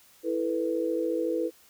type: chord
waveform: sine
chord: E suspended fourth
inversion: none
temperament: equal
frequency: 329.6 / 440 / 493.9 Hz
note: E4 / A4 / B4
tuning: 0 / 0 / 0 cents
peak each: -29 / -32 / -29 dBFS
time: 0.23-1.51 s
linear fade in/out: 50 ms
effects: white hiss -58 dBFS RMS until 1.69 s

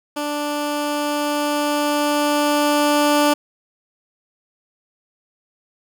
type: tone with level ramp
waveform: 15% pulse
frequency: 293.7 Hz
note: D4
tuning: in tune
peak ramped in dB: -16 to -7 dBFS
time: 0.16-3.34 s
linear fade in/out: 10 ms
effects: none

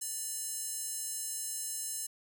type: tone with high-pass filter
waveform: square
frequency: 587.3 Hz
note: D5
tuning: in tune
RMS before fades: -38 dBFS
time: 0.01-2.07 s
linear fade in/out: 10 ms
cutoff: 8000 Hz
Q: 2.1
effects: none

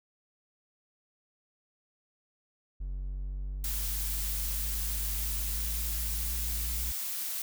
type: linear sweep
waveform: triangle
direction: up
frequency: 45.92 to 58 Hz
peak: -31 dBFS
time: 2.8-6.92 s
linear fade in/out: 10 ms
type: noise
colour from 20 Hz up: blue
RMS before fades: -35 dBFS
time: 3.64-7.42 s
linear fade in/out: 2 ms
effects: none

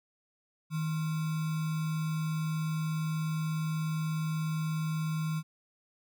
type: tone with sample-and-hold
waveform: sine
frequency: 158.3 Hz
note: D#3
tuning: 30 cents sharp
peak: -29 dBFS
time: 0.7-5.43 s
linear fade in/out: 50 ms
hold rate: 1225 Hz
effects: none

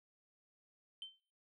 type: tone with exponential decay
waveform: sine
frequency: 3100 Hz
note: G7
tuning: 20 cents flat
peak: -39 dBFS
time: 1.02-1.2 s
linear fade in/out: 1 ms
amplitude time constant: 37 ms
effects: noise-tail reverb RT60 0.4 s tail -21 dB re dry + tanh soft clip ceiling -40 dBFS

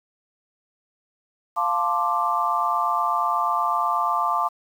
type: chord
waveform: sine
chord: D minor seventh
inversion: first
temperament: equal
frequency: 698.5 / 880 / 1046.5 / 1174.7 Hz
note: F5 / A5 / C6 / D6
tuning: 0 / 0 / 0 / 0 cents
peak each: -27 / -26 / -26 / -23 dBFS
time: 1.56-4.49 s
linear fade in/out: 20 ms
effects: 8-bit

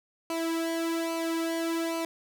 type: tone with flanger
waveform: sawtooth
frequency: 330 Hz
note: E4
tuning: 2 cents sharp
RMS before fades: -30 dBFS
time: 0.3-2.05 s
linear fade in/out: 2 ms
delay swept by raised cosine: 0.56 to 2.26 ms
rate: 1.2 Hz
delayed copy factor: -0.75
effects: none

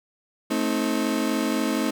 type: chord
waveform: 35% pulse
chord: A diminished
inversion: none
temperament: just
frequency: 220 / 264 / 316.8 Hz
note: A3 / C4 / Eb4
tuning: 0 / +16 / +31 cents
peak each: -25 dBFS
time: 0.5-1.91 s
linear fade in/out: 10 ms
effects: none

